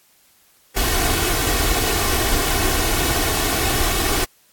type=noise with comb filter; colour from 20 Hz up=pink; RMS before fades=-19 dBFS; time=0.76-4.25 s; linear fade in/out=10 ms; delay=2.7 ms; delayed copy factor=+0.65; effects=white hiss -56 dBFS RMS until 4.52 s + AAC 64 kbps